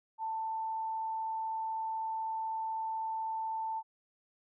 sine tone, 888 Hz, A5, 16 cents sharp, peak -33 dBFS, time 0.18-3.83 s, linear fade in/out 50 ms, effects none

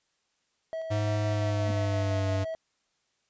triangle tone with tremolo, 647 Hz, E5, 32 cents flat, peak -29 dBFS, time 0.73-2.55 s, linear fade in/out 0 ms, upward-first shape square, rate 5.8 Hz, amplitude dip 30%
square tone with pitch glide, 104.4 to 97.41 Hz, G#2 to G2, +10 to -10 cents, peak -27 dBFS, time 0.9-2.45 s, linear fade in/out 20 ms, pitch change -120 cents, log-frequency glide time 1.26-2.28 s
sine tone with exponential growth, 220 Hz, A3, in tune, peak -29 dBFS, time 1.61-1.71 s, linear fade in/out 2 ms, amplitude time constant 20 ms
effects white hiss -74 dBFS RMS until 3.29 s + resampled to 16000 Hz

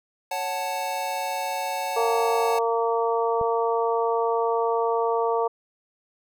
square chord, F# minor, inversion second, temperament equal, 554.4 / 740 / 880 Hz, C#5 / F#5 / A5, 0 / 0 / 0 cents, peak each -34 / -31 / -30 dBFS, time 0.31-2.59 s, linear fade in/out 5 ms
harmonic tone, 230 Hz, A#3, 23 cents flat, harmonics 2 / 3 / 4 / 5, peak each -23 / -28 / -27 / -30 dBFS, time 1.96-5.48 s, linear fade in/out 10 ms
click, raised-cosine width 5 ms, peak -25 dBFS, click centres 3.413 s
effects none

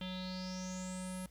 square tone with low-pass filter sweep, 185 Hz, F#3, in tune, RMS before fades -42 dBFS, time 0.01-1.26 s, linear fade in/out 2 ms, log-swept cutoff 3300 to 11000 Hz, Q 7.8, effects added 60 Hz sine -57 dBFS peak until 1.3 s + pink hiss -68 dBFS RMS until 1.3 s

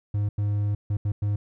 triangle tone bursts at uneven times, 103 Hz, G#2, 14 cents flat, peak -20 dBFS, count 5, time 0.14-0.29 / 0.38-0.75 / 0.9-0.97 / 1.05-1.12 / 1.22-1.36 s, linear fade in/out 5 ms, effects none

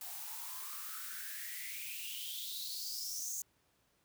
blue noise with high-pass filter sweep, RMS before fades -43 dBFS, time 0.01-3.42 s, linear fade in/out 2 ms, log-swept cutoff 710 to 6800 Hz, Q 8.1, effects pink hiss -74 dBFS RMS until 4.04 s + high-pass 60 Hz 12 dB/octave

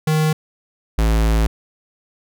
square tone pair in turn, 155.56 / 55 Hz, D#3 / A1, 0 / 0 cents, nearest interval octave + tritone, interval 1800 cents, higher first, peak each -15 / -14 dBFS, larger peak second, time 0.07-0.33 / 0.98-1.47 s, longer second, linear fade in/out 5 ms, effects none

